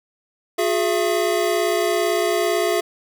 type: tone cluster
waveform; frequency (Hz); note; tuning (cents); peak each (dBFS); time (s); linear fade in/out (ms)
square; 359.9 / 417.7 / 673; F#4 / G#4 / E5; -48 / +10 / +36; -23; 0.58-2.81; 10
effects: none